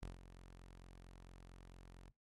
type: tone with ADSR envelope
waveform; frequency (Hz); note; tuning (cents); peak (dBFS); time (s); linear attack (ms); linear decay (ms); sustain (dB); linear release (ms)
sawtooth; 44.43; F1; +31; -40; 0.02-2.1; 10; 140; -12; 3
effects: noise-tail reverb RT60 0.2 s tail -23 dB re dry + AAC 32 kbps